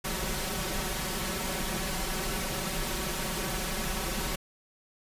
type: noise with comb filter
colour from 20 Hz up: pink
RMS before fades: -32 dBFS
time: 0.04-4.36 s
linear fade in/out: 10 ms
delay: 5.3 ms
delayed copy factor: +1
effects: resampled to 32000 Hz